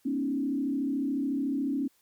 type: tone with frequency modulation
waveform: sine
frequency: 274.7 Hz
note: C#4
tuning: 16 cents flat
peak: -26 dBFS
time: 0.05-1.88 s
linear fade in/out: 10 ms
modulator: 33.9 Hz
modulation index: 1
effects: white hiss -67 dBFS RMS until 2.01 s + MP3 96 kbps